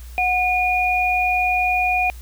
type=tone pair together; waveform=sine; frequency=731.5 / 2440 Hz; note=F#5 / D#7; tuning=-20 / -34 cents; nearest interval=octave + major sixth; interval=2086 cents; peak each=-19 dBFS; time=0.18-2.1 s; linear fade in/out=0 ms; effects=added 60 Hz sine -34 dBFS peak until 2.21 s + white hiss -48 dBFS RMS until 2.21 s